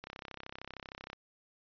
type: click train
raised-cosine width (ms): 0.3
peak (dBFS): -27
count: 37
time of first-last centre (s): 0.04-1.131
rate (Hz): 33
effects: resampled to 11025 Hz